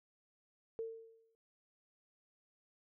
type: tone with exponential decay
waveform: sine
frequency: 451.8 Hz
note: A4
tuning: 46 cents sharp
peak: -36 dBFS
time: 0.79-1.35 s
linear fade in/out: 0 ms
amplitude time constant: 120 ms
effects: none